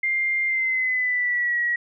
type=tone with pitch glide; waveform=sine; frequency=2100 to 1914.6 Hz; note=C7 to A#6; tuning=+6 to +46 cents; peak=-20 dBFS; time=0.03-1.76 s; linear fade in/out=5 ms; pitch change=-160 cents; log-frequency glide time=0.47-1.58 s; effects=none